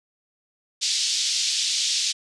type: band-pass noise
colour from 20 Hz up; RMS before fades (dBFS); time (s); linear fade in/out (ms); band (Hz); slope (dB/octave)
pink; -24; 0.81-2.13; 20; 3500 to 6600; 24
effects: resampled to 24000 Hz